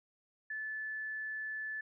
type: tone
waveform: sine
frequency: 1740 Hz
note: A6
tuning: 20 cents flat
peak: -37 dBFS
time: 0.5-1.81 s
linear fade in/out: 5 ms
effects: none